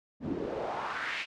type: noise with band-pass filter sweep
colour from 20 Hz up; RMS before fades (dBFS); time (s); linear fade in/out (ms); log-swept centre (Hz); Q
pink; -35; 0.2-1.26; 50; 210 to 2800; 2.8
effects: low-pass 6000 Hz 12 dB/octave